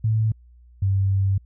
sine tone pair in turn, 110 / 97.28 Hz, A2 / G2, 0 / -13 cents, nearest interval major second, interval 213 cents, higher first, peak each -17 dBFS, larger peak neither, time 0.04-0.32 / 0.82-1.38 s, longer second, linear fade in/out 5 ms, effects added 60 Hz sine -47 dBFS peak until 1.45 s

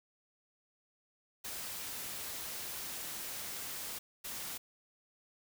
white noise bursts at uneven times, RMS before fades -42 dBFS, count 2, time 1.44-3.99 / 4.24-4.58 s, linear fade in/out 10 ms, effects none

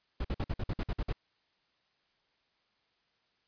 brown noise bursts, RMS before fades -32 dBFS, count 10, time 0.2-1.128 s, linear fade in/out 5 ms, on 46 ms, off 52 ms, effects white hiss -74 dBFS RMS until 3.47 s + resampled to 11025 Hz

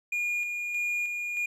triangle tone with tremolo, 2430 Hz, D#7, 42 cents flat, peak -25 dBFS, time 0.12-1.46 s, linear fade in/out 5 ms, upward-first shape square, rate 1.6 Hz, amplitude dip 35%, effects none

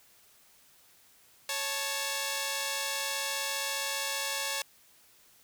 5% pulse tone pair together, 553 / 876.9 Hz, C#5 / A5, -4 / -6 cents, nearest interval minor sixth, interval 798 cents, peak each -22 dBFS, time 1.49-4.62 s, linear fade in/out 2 ms, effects white hiss -61 dBFS RMS until 5.43 s

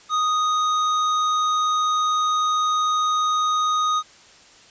triangle tone with hard clipping, 1244.5 Hz, D#6, in tune, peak -20 dBFS, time 0.09-4.03 s, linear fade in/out 50 ms, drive 15 dB, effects white hiss -49 dBFS RMS until 4.7 s + resampled to 16000 Hz

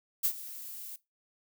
violet noise with ADSR envelope, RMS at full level -26 dBFS, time 0.23-0.96 s, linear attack 20 ms, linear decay 72 ms, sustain -17 dB, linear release 4 ms, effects noise-tail reverb RT60 0.2 s tail -19 dB re dry

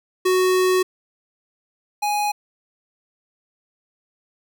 square tone pair in turn, 370 / 830.6 Hz, F#4 / G#5, 0 / 0 cents, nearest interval octave + major second, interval 1400 cents, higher second, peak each -16 / -20 dBFS, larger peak first, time 0.25-0.83 / 2.02-2.32 s, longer first, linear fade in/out 10 ms, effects none

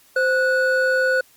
triangle tone pair together, 520 / 1470.8 Hz, C5 / F#6, -11 / -11 cents, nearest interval octave + tritone, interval 1800 cents, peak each -17 dBFS, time 0.16-1.21 s, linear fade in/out 5 ms, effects white hiss -54 dBFS RMS until 1.36 s + Opus 48 kbps

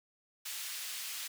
pink high-pass noise, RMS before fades -41 dBFS, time 0.45-1.28 s, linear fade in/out 10 ms, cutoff 2500 Hz, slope 12 dB/octave, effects none

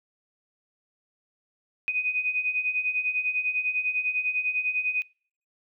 sine beating tone pair, 2489 / 2499 Hz, D#7 / D#7, 0 / +7 cents, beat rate 10 Hz, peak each -30 / -26 dBFS, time 1.88-5.02 s, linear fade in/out 0 ms, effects noise-tail reverb RT60 0.5 s tail -24 dB re dry

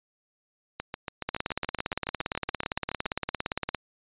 two click trains, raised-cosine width 0.3 ms, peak -16 / -12 dBFS, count 17 / 44, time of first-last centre 0.8-3.057 / 1.29-3.747 s, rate 7.09 / 17.5 Hz, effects resampled to 8000 Hz

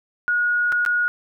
sine tone with dropouts, 1447 Hz, F#6, 39 cents flat, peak -17 dBFS, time 0.28-1.08 s, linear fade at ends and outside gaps 0 ms, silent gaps 0.721-0.725 / 0.851-0.862 s, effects none

